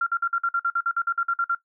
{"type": "tone bursts", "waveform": "sine", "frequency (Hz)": 1379, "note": "F6", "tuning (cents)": -22, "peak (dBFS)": -19, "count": 15, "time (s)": [0.01, 1.55], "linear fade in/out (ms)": 5, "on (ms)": 56, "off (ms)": 50, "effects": ["noise-tail reverb RT60 0.1 s tail -17 dB re dry"]}